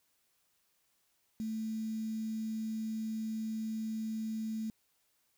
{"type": "tone with quantisation", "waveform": "sine", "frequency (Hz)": 220, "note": "A3", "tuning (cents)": 0, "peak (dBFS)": -34, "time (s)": [1.4, 4.7], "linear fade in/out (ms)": 0, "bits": 9, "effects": ["white hiss -75 dBFS RMS until 5.37 s"]}